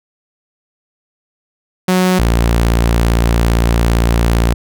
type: tone pair in turn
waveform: sawtooth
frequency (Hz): 184 / 57.62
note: F#3 / A#1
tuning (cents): -9 / -19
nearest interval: octave + minor sixth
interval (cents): 2010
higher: first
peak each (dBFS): -6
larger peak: neither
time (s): 1.88-2.19 / 2.19-4.54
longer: second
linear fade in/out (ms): 5
effects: none